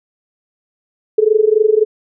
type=tone with amplitude modulation; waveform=sine; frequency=431.3 Hz; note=A4; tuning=35 cents flat; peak=-5 dBFS; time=1.18-1.85 s; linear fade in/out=5 ms; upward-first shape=sine; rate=23.7 Hz; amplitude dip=90%; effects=none